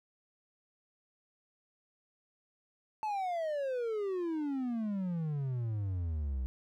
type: exponential sweep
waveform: triangle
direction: down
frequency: 880 to 61.74 Hz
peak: -30 dBFS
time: 3.03-6.46 s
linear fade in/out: 0 ms
effects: none